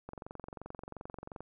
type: click train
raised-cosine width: 1 ms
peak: -29 dBFS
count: 31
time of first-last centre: 0.09-1.406 s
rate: 22.8 Hz
effects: none